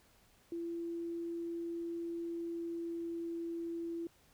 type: tone with pitch glide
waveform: sine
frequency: 338.1 to 336 Hz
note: E4 to E4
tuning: +44 to +33 cents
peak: -37 dBFS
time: 0.52-4.07 s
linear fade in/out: 2 ms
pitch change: -11 cents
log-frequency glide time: 2.19-3.33 s
effects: pink hiss -67 dBFS RMS until 4.33 s